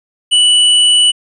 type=tone; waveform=square; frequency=2960 Hz; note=F#7; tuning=in tune; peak=-7 dBFS; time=0.31-1.12 s; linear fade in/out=20 ms; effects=resampled to 24000 Hz